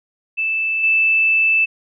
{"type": "tone with level steps", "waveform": "sine", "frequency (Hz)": 2637, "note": "E7", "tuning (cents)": 0, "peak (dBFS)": [-17, -12], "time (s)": [0.37, 1.66], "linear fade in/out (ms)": 20, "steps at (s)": 0.83, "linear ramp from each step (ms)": 10, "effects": []}